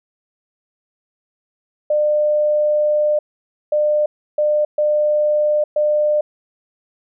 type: tone bursts at uneven times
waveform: sine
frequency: 600 Hz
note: D5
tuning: 37 cents sharp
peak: -13 dBFS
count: 5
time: 1.9-3.19 / 3.72-4.06 / 4.38-4.65 / 4.78-5.64 / 5.76-6.21 s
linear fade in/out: 5 ms
effects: none